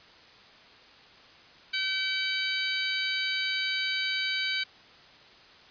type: harmonic tone with a mistuned harmonic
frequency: 765 Hz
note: G5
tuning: 42 cents flat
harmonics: 2 / 3 / 4 / 5 / 6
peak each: -34 / -32 / -34 / -34 / -34 dBFS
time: 1.73-4.64 s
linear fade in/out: 10 ms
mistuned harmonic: 5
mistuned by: +15 cents
effects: white hiss -53 dBFS RMS until 5.7 s + resampled to 11025 Hz